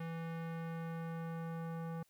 square tone with low-pass filter sweep, 165.1 Hz, E3, 3 cents sharp, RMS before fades -42 dBFS, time 0-2.03 s, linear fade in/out 5 ms, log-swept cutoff 2200 to 1200 Hz, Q 1.2, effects white hiss -73 dBFS RMS until 2.09 s

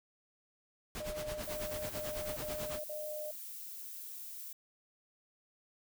pink noise with tremolo, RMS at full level -41 dBFS, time 0.95-2.79 s, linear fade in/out 0 ms, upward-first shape sine, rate 9.1 Hz, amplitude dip 75%
sine tone bursts, 607 Hz, D#5, 43 cents flat, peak -39 dBFS, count 5, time 1-3.312 s, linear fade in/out 5 ms, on 420 ms, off 53 ms
violet noise, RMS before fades -46 dBFS, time 1.43-4.53 s, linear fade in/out 5 ms
effects none

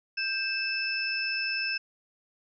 sine tone cluster, 1572 / 2626 / 5270 Hz, G6 / E7 / E8, +4 / -7 / -1 cents, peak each -34 / -30 / -33 dBFS, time 0.17-1.78 s, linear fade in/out 10 ms, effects none

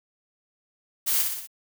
blue noise with echo, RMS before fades -24 dBFS, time 1.06-1.23 s, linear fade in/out 20 ms, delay 61 ms, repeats 4, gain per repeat -4 dB, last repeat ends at 1.474 s, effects none

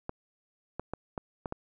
clicks, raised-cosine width 1 ms, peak -20 dBFS, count 6, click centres 0.094 / 0.796 / 0.936 / 1.178 / 1.458 / 1.524 s, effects none

